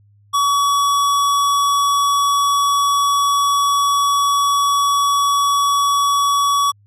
square tone, 1133 Hz, C#6, 37 cents sharp, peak -14 dBFS, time 0.33-6.72 s, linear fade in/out 20 ms, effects added 102 Hz sine -49 dBFS peak until 6.86 s + low-pass 12000 Hz 12 dB/octave

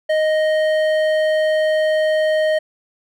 sine tone with hard clipping, 622.3 Hz, D#5, in tune, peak -16 dBFS, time 0.09-2.59 s, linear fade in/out 10 ms, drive 10 dB, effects none

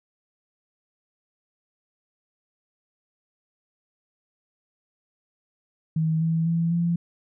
sine tone with pitch steps, 159.5 / 163.13 / 166.85 / 170.65 Hz, D#3 / E3 / E3 / F3, +43 / -18 / +21 / -40 cents, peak -20 dBFS, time 5.96-6.96 s, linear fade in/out 5 ms, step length 250 ms, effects none

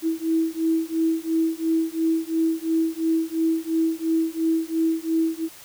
sine beating tone pair, 323.5 / 326.4 Hz, E4 / E4, -32 / -17 cents, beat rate 2.9 Hz, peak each -23 dBFS, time 0.02-5.49 s, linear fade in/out 50 ms, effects white hiss -45 dBFS RMS until 5.64 s

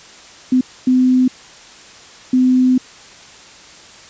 sine tone bursts at uneven times, 254.9 Hz, C4, 45 cents flat, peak -9 dBFS, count 3, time 0.52-0.61 / 0.87-1.28 / 2.33-2.78 s, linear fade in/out 5 ms, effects white hiss -40 dBFS RMS until 4.09 s + resampled to 16000 Hz

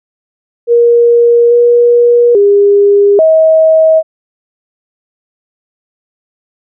sine tone with pitch steps, 472.7 / 478.4 / 404.6 / 638 Hz, A#4 / A#4 / G#4 / D#5, +24 / +45 / -45 / +43 cents, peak -3 dBFS, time 0.67-4.03 s, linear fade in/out 50 ms, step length 840 ms, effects none

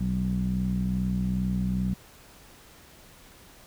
sawtooth tone with low-pass filter, 62.5 Hz, B1, 21 cents sharp, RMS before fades -27 dBFS, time 0-1.94 s, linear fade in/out 5 ms, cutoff 190 Hz, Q 6.3, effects pink hiss -52 dBFS RMS until 3.66 s

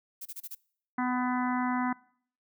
violet noise bursts, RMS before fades -40 dBFS, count 5, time 0.21-0.552 s, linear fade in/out 10 ms, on 46 ms, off 28 ms
harmonic tone, 250.2 Hz, B3, 23 cents sharp, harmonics 1 / 3 / 4 / 5 / 6 / 7 / 8, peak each -29 / -35 / -34 / -39 / -39 / -43 / -41 dBFS, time 0.98-1.93 s, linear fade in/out 5 ms
effects noise-tail reverb RT60 0.6 s tail -24 dB re dry

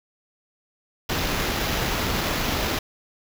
pink noise with sample-and-hold, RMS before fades -25 dBFS, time 1.09-2.79 s, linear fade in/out 5 ms, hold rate 8820 Hz, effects none

